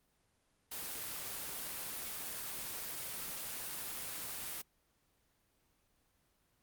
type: noise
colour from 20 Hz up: white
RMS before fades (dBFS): -42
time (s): 0.71-4.62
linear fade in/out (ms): 10
effects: pink hiss -75 dBFS RMS until 6.62 s + Opus 24 kbps